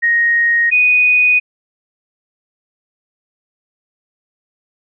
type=tone pair in turn; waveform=sine; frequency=1871 / 2483 Hz; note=A#6 / D#7; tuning=+6 / -4 cents; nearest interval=perfect fourth; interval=490 cents; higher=second; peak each=-10 / -8 dBFS; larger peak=second; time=0.02-0.71 / 0.71-1.4 s; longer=neither; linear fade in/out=20 ms; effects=none